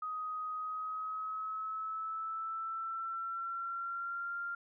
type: tone with pitch glide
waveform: sine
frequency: 1254 to 1391.4 Hz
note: D#6 to F6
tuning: +13 to -7 cents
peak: -36 dBFS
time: 0.02-4.55 s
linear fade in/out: 5 ms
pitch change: +180 cents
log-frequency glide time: 0.54-4.38 s
effects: none